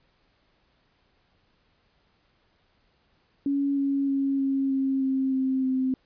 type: tone with pitch steps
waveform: sine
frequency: 280 / 277.1 / 274.2 / 271.4 / 268.6 / 265.8 / 263.1 / 260.3 Hz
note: C#4 / C#4 / C#4 / C#4 / C4 / C4 / C4 / C4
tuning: +18 / -1 / -19 / -36 / +46 / +27 / +10 / -9 cents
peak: -22 dBFS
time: 3.46-5.94 s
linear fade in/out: 2 ms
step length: 310 ms
effects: pink hiss -67 dBFS RMS until 6.05 s + resampled to 11025 Hz